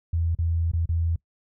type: tone with dropouts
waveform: sine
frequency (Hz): 83.3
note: E2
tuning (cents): +19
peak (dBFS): -21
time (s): 0.13-1.16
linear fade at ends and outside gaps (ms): 5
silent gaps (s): 0.35-0.387 / 0.716-0.734 / 0.857-0.89
effects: noise-tail reverb RT60 0.1 s tail -22 dB re dry